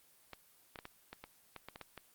clicks, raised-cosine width 0.3 ms, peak -29 dBFS, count 11, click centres 0.333 / 0.758 / 0.789 / 0.854 / 1.13 / 1.24 / 1.563 / 1.686 / 1.759 / 1.813 / 1.977 s, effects white hiss -66 dBFS RMS until 2.14 s + Opus 24 kbps

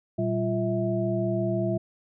sine tone cluster, 119.3 / 193.6 / 345.5 / 649 Hz, A#2 / G3 / F4 / E5, +41 / -21 / -19 / -27 cents, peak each -29 dBFS, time 0.18-1.78 s, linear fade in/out 10 ms, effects none

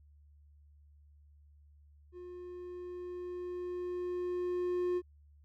triangle tone with level ramp, 357.4 Hz, F4, 40 cents sharp, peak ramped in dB -43 to -27 dBFS, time 2.12-5.02 s, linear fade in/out 50 ms, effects added 73 Hz sine -58 dBFS peak until 5.44 s

